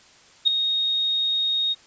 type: tone with ADSR envelope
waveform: sine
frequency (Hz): 3729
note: A#7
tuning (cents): 0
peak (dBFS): -11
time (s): 0.45-1.75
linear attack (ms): 26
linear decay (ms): 4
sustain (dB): -9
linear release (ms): 31
effects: white hiss -52 dBFS RMS until 1.86 s + resampled to 16000 Hz